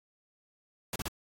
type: noise bursts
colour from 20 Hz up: pink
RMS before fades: -35 dBFS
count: 3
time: 0.93-1.082 s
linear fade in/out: 2 ms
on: 28 ms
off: 34 ms
effects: AAC 64 kbps